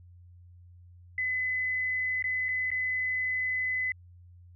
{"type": "tone with dropouts", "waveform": "sine", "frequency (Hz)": 2017, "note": "B6", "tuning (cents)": 36, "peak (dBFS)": -27, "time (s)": [1.18, 3.92], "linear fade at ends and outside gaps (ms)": 2, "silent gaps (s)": [[2.225, 2.241], [2.485, 2.488], [2.704, 2.715]], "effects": ["added 88 Hz sine -50 dBFS peak until 4.55 s"]}